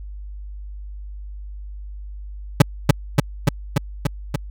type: tone with echo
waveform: 40% pulse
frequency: 141.6 Hz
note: C#3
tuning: 37 cents sharp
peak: -4 dBFS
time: 2.6-2.62 s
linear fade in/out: 5 ms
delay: 290 ms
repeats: 6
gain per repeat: -2 dB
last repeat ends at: 4.36 s
effects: added 50 Hz sine -31 dBFS peak until 4.5 s